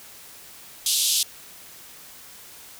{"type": "band-pass noise", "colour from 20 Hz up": "pink", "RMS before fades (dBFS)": -22, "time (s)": [0.86, 1.23], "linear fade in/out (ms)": 2, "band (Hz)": [3100, 13000], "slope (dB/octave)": 48, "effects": ["white hiss -45 dBFS RMS until 2.79 s"]}